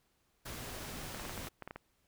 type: noise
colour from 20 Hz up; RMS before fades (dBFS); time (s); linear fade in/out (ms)
pink; -44; 0.45-1.49; 10
type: clicks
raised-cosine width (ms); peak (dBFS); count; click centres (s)
0.5; -28; 10; 1.147 / 1.197 / 1.252 / 1.295 / 1.377 / 1.471 / 1.623 / 1.676 / 1.709 / 1.76
effects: pink hiss -75 dBFS RMS until 2.07 s